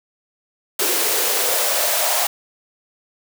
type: noise with high-pass filter sweep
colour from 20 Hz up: white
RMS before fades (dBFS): -19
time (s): 0.79-2.27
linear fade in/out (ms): 5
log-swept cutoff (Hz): 370 to 730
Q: 3.8
effects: none